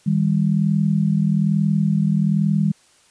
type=tone pair together; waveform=sine; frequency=158.26 / 199.4 Hz; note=D#3 / G3; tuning=+30 / +30 cents; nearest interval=major third; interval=400 cents; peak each=-18 dBFS; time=0.06-2.72 s; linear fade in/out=10 ms; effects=white hiss -55 dBFS RMS until 3.1 s + resampled to 22050 Hz